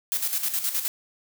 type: noise with tremolo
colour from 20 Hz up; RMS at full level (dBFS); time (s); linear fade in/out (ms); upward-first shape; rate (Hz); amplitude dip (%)
blue; -25; 0.12-0.88; 0; square; 9.6; 60
effects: none